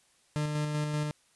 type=tone with tremolo; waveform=40% pulse; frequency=150 Hz; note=D3; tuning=37 cents sharp; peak=-27 dBFS; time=0.36-1.11 s; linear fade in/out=0 ms; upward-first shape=square; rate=5.2 Hz; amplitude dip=30%; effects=white hiss -66 dBFS RMS until 1.35 s + resampled to 24000 Hz